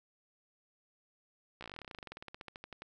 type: slowing click train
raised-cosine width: 0.3 ms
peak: -29 dBFS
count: 29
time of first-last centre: 1.61-2.82 s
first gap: 15 ms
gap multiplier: 1.07
effects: none